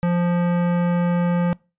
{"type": "tone with hard clipping", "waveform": "sine", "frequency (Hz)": 174.61, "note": "F3", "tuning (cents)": 0, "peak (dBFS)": -19, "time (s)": [0.03, 1.53], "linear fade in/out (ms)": 0, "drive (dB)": 17, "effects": ["noise-tail reverb RT60 0.3 s tail -25 dB re dry", "resampled to 8000 Hz"]}